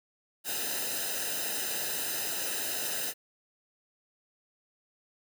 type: noise with comb filter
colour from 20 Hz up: white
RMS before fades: -33 dBFS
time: 0.44-3.14 s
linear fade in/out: 50 ms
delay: 0.89 ms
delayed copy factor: -0.8
effects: none